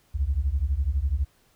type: beating tone pair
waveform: sine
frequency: 63.4 / 75.4 Hz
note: B1 / D2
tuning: +46 / +46 cents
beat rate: 12 Hz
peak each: -24 dBFS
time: 0.14-1.25 s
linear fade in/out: 20 ms
effects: tanh soft clip ceiling -16 dBFS + pink hiss -63 dBFS RMS until 1.55 s